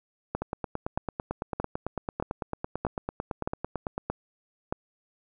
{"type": "two click trains", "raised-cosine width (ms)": 1, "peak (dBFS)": [-16, -14], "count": [33, 8], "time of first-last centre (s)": [[0.42, 3.98], [0.35, 4.725]], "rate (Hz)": [8.99, 1.6], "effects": []}